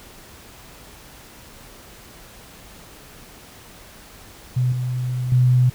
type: tone with level steps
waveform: sine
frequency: 125.6 Hz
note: B2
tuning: 30 cents sharp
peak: -16 / -21 / -12 dBFS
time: 4.56-5.7 s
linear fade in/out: 10 ms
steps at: 4.72 / 5.32 s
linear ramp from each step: 2 ms
effects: pink hiss -44 dBFS RMS until 5.74 s